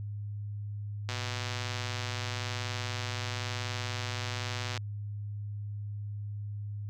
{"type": "click train", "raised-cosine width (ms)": 0.2, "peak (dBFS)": -18, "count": 458, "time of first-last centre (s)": [1.09, 4.775], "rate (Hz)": 124, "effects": ["added 103 Hz sine -35 dBFS peak until 6.89 s"]}